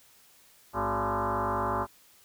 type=tone with frequency modulation; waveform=sine; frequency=103.3 Hz; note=G#2; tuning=9 cents flat; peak=-26 dBFS; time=0.73-1.87 s; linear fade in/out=50 ms; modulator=158 Hz; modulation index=7.7; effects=white hiss -59 dBFS RMS until 2.24 s